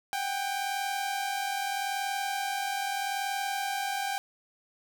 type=tone pair together; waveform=sawtooth; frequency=756.2 / 797 Hz; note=F#5 / G5; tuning=+38 / +28 cents; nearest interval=minor second; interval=90 cents; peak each=-32 / -27 dBFS; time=0.13-4.18 s; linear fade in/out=0 ms; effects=none